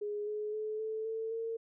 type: tone with pitch steps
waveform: sine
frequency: 415.3 / 422.8 / 430.4 / 438.2 / 446.1 / 454.2 Hz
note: G#4 / G#4 / A4 / A4 / A4 / A#4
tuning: 0 / +31 / -38 / -7 / +24 / -45 cents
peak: -34 dBFS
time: 0.01-1.57 s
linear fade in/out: 10 ms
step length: 260 ms
effects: none